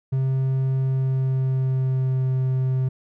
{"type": "tone with pitch glide", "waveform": "triangle", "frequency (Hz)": [132.6, 130.25], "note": ["C3", "C3"], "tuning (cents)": [23, -7], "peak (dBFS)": -17, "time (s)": [0.12, 2.89], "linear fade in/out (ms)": 10, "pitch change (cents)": -30, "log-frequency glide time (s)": [0.81, 2.31], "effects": []}